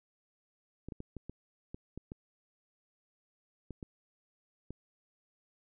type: clicks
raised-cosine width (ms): 3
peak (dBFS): -29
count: 11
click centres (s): 0.886 / 0.922 / 1.004 / 1.167 / 1.296 / 1.745 / 1.976 / 2.119 / 3.707 / 3.828 / 4.706
effects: none